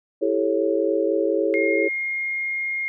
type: chord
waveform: sine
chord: A dominant seventh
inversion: second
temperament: just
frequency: 330 / 396 / 440 / 550 Hz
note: E4 / G4 / A4 / C#5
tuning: +2 / +18 / 0 / -14 cents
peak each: -24 dBFS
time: 0.21-1.89 s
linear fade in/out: 20 ms
type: tone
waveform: sine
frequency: 2135 Hz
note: C7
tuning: 34 cents sharp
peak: -23 dBFS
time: 1.54-2.88 s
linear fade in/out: 0 ms
effects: none